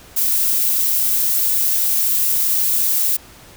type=noise; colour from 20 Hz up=violet; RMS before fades=-17 dBFS; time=0.16-3.17 s; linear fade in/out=10 ms; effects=pink hiss -43 dBFS RMS until 3.56 s